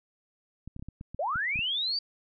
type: clicks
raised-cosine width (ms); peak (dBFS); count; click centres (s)
5; -28; 10; 0.676 / 0.764 / 0.795 / 0.825 / 0.886 / 1.011 / 1.146 / 1.358 / 1.558 / 1.591
type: linear sweep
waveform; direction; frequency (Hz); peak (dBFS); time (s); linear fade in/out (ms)
sine; up; 511 to 4699; -27; 1.19-1.99; 5
effects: none